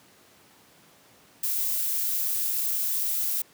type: noise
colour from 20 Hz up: violet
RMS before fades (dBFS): -27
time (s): 1.43-3.42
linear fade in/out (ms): 5
effects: pink hiss -56 dBFS RMS until 3.53 s + high-pass 150 Hz 12 dB/octave